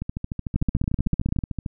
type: two click trains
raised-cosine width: 5 ms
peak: -9 / -15 dBFS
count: 14 / 23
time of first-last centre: 0.56-1.388 / 0.02-1.662 s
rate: 15.7 / 13.4 Hz
effects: none